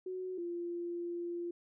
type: tone pair in turn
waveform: sine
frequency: 370 / 345.8 Hz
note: F#4 / F4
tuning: 0 / -17 cents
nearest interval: minor second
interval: 117 cents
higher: first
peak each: -37 / -36 dBFS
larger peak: second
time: 0.06-0.38 / 0.38-1.51 s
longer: second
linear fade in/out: 5 ms
effects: none